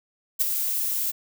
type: noise with ADSR envelope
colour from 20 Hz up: violet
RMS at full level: -19 dBFS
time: 0.39-1.12 s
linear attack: 23 ms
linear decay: 18 ms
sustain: -7 dB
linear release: 19 ms
effects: none